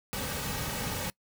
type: noise with comb filter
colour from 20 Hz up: pink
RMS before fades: -34 dBFS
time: 0.13-1.1 s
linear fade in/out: 0 ms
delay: 2.9 ms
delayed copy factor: -0.6
effects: noise-tail reverb RT60 0.1 s tail -24 dB re dry